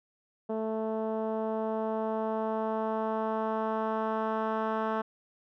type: tone with low-pass filter sweep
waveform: 10% pulse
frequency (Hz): 220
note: A3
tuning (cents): 0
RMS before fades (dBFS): -31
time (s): 0.49-5.02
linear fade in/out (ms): 10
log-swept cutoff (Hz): 570 to 1400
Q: 1.2
effects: none